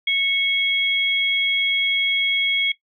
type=tone pair together; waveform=sine; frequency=2205 / 3304 Hz; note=C#7 / G#7; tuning=-10 / -10 cents; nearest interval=perfect fifth; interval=700 cents; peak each=-19 / -20 dBFS; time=0.07-2.72 s; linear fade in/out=5 ms; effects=noise-tail reverb RT60 0.1 s tail -18 dB re dry